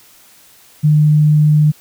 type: tone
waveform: sine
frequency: 151.2 Hz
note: D#3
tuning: 49 cents flat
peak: -7 dBFS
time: 0.83-1.72 s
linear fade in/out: 20 ms
effects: white hiss -46 dBFS RMS until 1.8 s